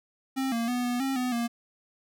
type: tone with pitch steps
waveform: square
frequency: 266 / 231.7 / 246.3 / 244.3 / 268.8 / 250.8 / 235.2 Hz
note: C4 / A#3 / B3 / B3 / C4 / B3 / A#3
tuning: +29 / -10 / -5 / -19 / +47 / +27 / +16 cents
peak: -27 dBFS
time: 0.36-1.48 s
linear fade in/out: 20 ms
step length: 160 ms
effects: none